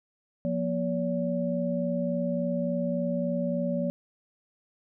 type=tone cluster; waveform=sine; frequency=176.3 / 239.8 / 570 Hz; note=F3 / A#3 / C#5; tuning=+17 / +49 / +48 cents; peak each=-30 dBFS; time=0.45-3.9 s; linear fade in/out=0 ms; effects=none